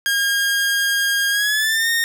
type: tone with pitch glide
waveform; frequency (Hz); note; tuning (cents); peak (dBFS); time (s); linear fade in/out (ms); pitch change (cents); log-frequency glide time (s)
sawtooth; 1621 to 1840.7; G#6 to A#6; -42 to -22; -13; 0.06-2.04; 0; +220; 1.3-1.89
effects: 9-bit